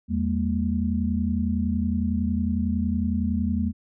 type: tone cluster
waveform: sine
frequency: 81.4 / 201.8 / 232.7 Hz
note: E2 / G#3 / A#3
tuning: -21 / -49 / -3 cents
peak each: -26 dBFS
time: 0.08-3.73 s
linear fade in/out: 50 ms
effects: none